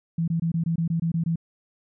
sine tone bursts, 165.8 Hz, E3, 10 cents sharp, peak -21 dBFS, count 10, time 0.18-1.358 s, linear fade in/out 5 ms, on 98 ms, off 22 ms, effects none

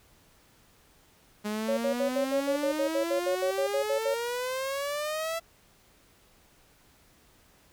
sawtooth exponential sweep, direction up, 207.7 to 669 Hz, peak -26 dBFS, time 1.44-5.4 s, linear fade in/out 20 ms
sine tone bursts, 554.4 Hz, C#5, in tune, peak -25 dBFS, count 16, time 1.68-4.145 s, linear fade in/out 10 ms, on 95 ms, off 63 ms
effects pink hiss -61 dBFS RMS until 7.72 s

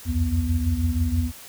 sine tone cluster, 64.9 / 82.4 / 88.6 / 246.1 Hz, C2 / E2 / F2 / B3, -13 / 0 / +25 / -6 cents, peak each -28 / -22 / -28 / -27 dBFS, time 0.05-1.32 s, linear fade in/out 50 ms, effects white hiss -43 dBFS RMS until 1.48 s

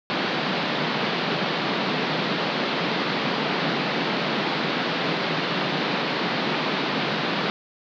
pink band-pass noise, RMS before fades -25 dBFS, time 0.1-7.5 s, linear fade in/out 0 ms, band 150 to 4500 Hz, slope 48 dB/octave, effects none

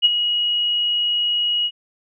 sine tone with ADSR envelope, 2900 Hz, F#7, 35 cents flat, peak -8 dBFS, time 0.02-1.71 s, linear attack 31 ms, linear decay 27 ms, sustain -9 dB, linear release 55 ms, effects none

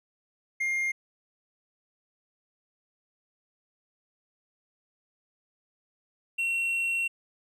triangle tone pair in turn, 2120 / 2727 Hz, C7 / F7, +22 / -42 cents, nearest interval major third, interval 436 cents, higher second, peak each -24 dBFS, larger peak neither, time 0.6-0.92 / 6.38-7.08 s, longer second, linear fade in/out 10 ms, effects resampled to 32000 Hz

